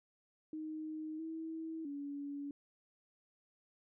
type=tone with pitch steps; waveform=sine; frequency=311.6 / 322.6 / 284.5 Hz; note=D#4 / E4 / C#4; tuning=+3 / -37 / +45 cents; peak=-40 dBFS; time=0.53-2.51 s; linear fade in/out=2 ms; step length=660 ms; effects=none